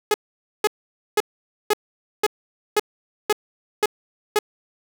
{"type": "tone bursts", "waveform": "sawtooth", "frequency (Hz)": 421.3, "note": "G#4", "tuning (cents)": 25, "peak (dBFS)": -11, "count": 9, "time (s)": [0.11, 4.389], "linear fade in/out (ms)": 2, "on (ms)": 31, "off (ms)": 500, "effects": []}